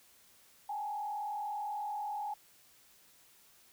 sine tone with frequency modulation, 830.6 Hz, G#5, in tune, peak -35 dBFS, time 0.69-2.34 s, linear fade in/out 5 ms, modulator 40.3 Hz, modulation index 0.9, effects white hiss -63 dBFS RMS until 3.72 s

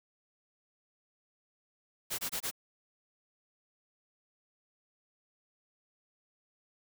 white noise bursts, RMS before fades -35 dBFS, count 4, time 2.1-2.513 s, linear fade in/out 20 ms, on 86 ms, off 23 ms, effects none

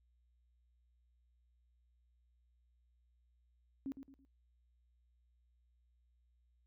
sine tone with echo, 271.8 Hz, C#4, 34 cents flat, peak -38 dBFS, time 3.86-3.92 s, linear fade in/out 0 ms, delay 110 ms, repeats 3, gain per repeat -9 dB, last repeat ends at 4.25 s, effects noise-tail reverb RT60 0.3 s tail -26 dB re dry + added 60 Hz sine -70 dBFS peak until 6.66 s

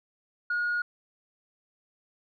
sine tone, 1440 Hz, F#6, 47 cents flat, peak -24 dBFS, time 0.5-0.82 s, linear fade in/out 5 ms, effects tanh soft clip ceiling -23 dBFS

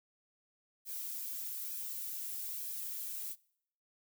violet noise with flanger, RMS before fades -41 dBFS, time 0.85-3.36 s, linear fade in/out 50 ms, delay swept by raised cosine 1.2 to 2.6 ms, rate 1.1 Hz, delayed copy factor +0.5, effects noise-tail reverb RT60 0.7 s tail -24 dB re dry

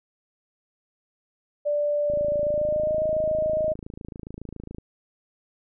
sine tone with pitch glide, 587.3 to 621.9 Hz, D5 to D#5, 0 to -1 cents, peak -21 dBFS, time 1.65-3.74 s, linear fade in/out 20 ms, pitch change +99 cents, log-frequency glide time 2.41-3 s
click train, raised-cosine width 3 ms, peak -24 dBFS, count 74, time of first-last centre 2.1-4.784 s, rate 27.2 Hz
effects none

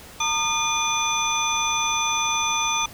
sine tone cluster, 912 / 1219 / 2430 / 3477 / 6070 Hz, A#5 / D#6 / D#7 / A7 / F#8, -38 / -36 / -42 / -21 / +43 cents, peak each -27 dBFS, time 0.2-2.86 s, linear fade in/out 5 ms, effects pink hiss -43 dBFS RMS until 2.93 s

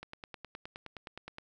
click train, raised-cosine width 0.3 ms, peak -27 dBFS, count 14, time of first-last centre 0.03-1.384 s, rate 9.6 Hz, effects none

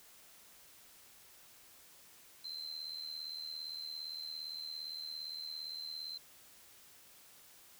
triangle tone with amplitude modulation, 4100 Hz, C8, 36 cents flat, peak -35 dBFS, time 2.44-6.18 s, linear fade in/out 10 ms, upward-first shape sine, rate 77.5 Hz, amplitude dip 80%, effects tanh soft clip ceiling -37 dBFS + white hiss -60 dBFS RMS until 7.79 s

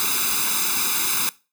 white noise with comb filter, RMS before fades -22 dBFS, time 0-1.29 s, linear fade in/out 0 ms, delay 0.8 ms, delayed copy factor +1, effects noise-tail reverb RT60 0.3 s tail -20 dB re dry + high-pass 200 Hz 12 dB/octave

